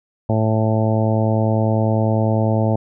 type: harmonic tone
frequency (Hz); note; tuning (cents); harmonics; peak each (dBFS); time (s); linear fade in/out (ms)
110; A2; 0; 1 / 2 / 3 / 4 / 5 / 6 / 7 / 8; -17 / -21 / -26 / -28 / -24 / -25 / -30 / -30; 0.29-2.76; 5
effects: none